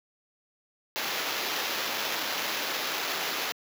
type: noise with sample-and-hold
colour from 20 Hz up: white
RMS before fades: -31 dBFS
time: 0.96-3.52 s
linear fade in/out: 0 ms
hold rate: 8820 Hz
effects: high-pass 300 Hz 12 dB/octave